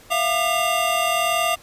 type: tone cluster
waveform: square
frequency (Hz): 665 / 706 / 1206 / 2776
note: E5 / F5 / D6 / F7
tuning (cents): +15 / +19 / +46 / -11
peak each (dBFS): -25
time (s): 0.1-1.56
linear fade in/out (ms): 20
effects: pink hiss -48 dBFS RMS until 1.62 s + resampled to 32000 Hz

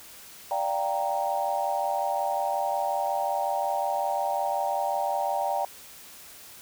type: chord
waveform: sine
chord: G minor seventh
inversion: second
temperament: equal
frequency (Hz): 587.3 / 698.5 / 784 / 932.3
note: D5 / F5 / G5 / Bb5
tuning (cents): 0 / 0 / 0 / 0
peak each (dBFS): -31 / -32 / -28 / -31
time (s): 0.51-5.65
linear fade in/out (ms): 2
effects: white hiss -47 dBFS RMS until 6.61 s

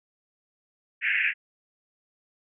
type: band-pass noise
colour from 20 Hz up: pink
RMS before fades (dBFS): -25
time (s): 1.01-1.34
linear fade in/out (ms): 50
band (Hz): 1600 to 2700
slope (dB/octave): 96
effects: none

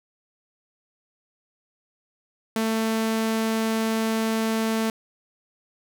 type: tone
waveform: sawtooth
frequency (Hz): 222.6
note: A3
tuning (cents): +20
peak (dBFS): -18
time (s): 2.56-4.9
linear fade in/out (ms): 2
effects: none

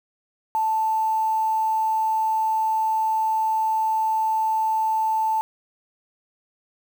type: tone with quantisation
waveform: sine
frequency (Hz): 880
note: A5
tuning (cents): 0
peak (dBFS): -19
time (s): 0.55-5.41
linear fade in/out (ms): 0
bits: 7
effects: none

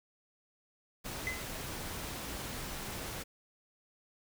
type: noise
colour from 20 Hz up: pink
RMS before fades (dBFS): -41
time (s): 1.04-3.24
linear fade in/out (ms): 20
type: tone with exponential decay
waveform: triangle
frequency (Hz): 2035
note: C7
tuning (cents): -49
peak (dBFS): -29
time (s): 1.27-1.51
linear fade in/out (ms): 0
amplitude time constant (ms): 52
effects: none

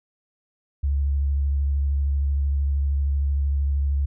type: tone with vibrato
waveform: sine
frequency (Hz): 70.1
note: C#2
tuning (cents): +20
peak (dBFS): -19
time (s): 0.83-4.06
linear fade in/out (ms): 10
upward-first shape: sine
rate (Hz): 13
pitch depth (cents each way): 26
effects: none

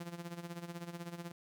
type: tone with tremolo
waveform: sawtooth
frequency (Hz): 171.7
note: F3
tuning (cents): -29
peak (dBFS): -36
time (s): 0-1.32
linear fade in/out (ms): 5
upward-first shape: sine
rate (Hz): 16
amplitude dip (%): 75
effects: none

